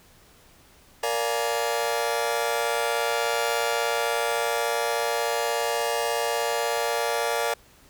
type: chord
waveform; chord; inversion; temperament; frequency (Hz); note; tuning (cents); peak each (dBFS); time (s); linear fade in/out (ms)
sawtooth; Bb dominant seventh; none; just; 466.2 / 582.7 / 699.2 / 839.1; Bb4 / D5 / F5 / Ab5; 0 / -14 / +2 / +18; -24 / -25 / -26 / -27; 1.03-7.54; 5
effects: pink hiss -55 dBFS RMS until 7.89 s